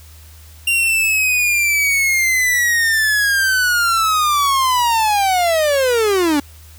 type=linear sweep; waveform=45% pulse; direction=down; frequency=2781 to 277.2 Hz; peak=-13 dBFS; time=0.67-6.4 s; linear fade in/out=5 ms; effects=added 78 Hz sine -39 dBFS peak until 6.78 s + white hiss -46 dBFS RMS until 6.78 s